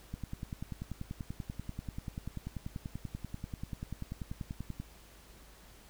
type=click train; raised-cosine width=5 ms; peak=-26 dBFS; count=49; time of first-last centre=0.14-4.8 s; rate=10.3 Hz; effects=added 52 Hz sine -57 dBFS peak until 5.89 s + pink hiss -58 dBFS RMS until 5.89 s